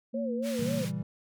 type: tone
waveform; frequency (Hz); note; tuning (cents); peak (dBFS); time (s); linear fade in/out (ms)
sine; 230; A#3; -23; -31; 0.13-0.83; 20
type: tone with vibrato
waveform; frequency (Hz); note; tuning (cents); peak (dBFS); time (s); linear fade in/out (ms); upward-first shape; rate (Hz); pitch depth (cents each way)
sine; 521; C5; -7; -32; 0.14-0.85; 5; sine; 3.7; 150
type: band-pass noise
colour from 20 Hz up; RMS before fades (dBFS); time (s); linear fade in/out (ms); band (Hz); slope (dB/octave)
pink; -43; 0.42-0.92; 50; 1600 to 13000; 12
type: chord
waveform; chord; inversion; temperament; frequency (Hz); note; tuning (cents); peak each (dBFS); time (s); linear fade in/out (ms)
triangle; A# diminished seventh; none; equal; 116.54 / 138.59 / 164.81 / 196; A#2 / C#3 / E3 / G3; 0 / 0 / 0 / 0; -36 / -37 / -33 / -33; 0.59-1.03; 5
effects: none